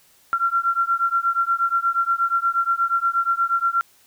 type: beating tone pair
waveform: sine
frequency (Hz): 1365 / 1373.4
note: F6 / F6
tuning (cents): -40 / -29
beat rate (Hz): 8.4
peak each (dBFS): -21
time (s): 0.33-3.81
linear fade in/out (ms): 0
effects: white hiss -56 dBFS RMS until 4.06 s